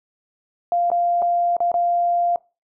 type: tone with dropouts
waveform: sine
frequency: 696 Hz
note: F5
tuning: 6 cents flat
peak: -16 dBFS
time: 0.72-2.36 s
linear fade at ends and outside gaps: 1 ms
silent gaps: 0.902-0.916 / 1.22-1.224 / 1.567-1.604 / 1.717-1.741 s
effects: noise-tail reverb RT60 0.3 s tail -24 dB re dry